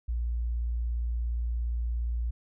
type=tone; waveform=sine; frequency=58.6 Hz; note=A#1; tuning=10 cents sharp; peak=-27 dBFS; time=0.08-2.31 s; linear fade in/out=10 ms; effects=none